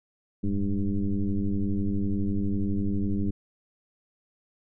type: tone with frequency modulation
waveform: sine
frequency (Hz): 103.83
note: G#2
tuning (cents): 0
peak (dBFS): -23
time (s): 0.43-3.31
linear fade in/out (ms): 10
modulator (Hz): 97.8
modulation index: 2
effects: none